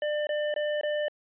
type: tone bursts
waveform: square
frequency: 597 Hz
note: D5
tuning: 28 cents sharp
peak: -27 dBFS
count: 4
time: 0.02-1.083 s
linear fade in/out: 2 ms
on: 250 ms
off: 21 ms
effects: resampled to 8000 Hz